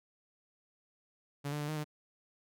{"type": "tone with pitch steps", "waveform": "sawtooth", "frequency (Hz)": [143, 148.5, 147.4, 154.6, 150.6], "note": ["D3", "D3", "D3", "D#3", "D3"], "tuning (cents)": [-46, 20, 7, -11, 44], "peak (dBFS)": -31, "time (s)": [1.44, 1.845], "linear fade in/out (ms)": 20, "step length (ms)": 81, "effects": []}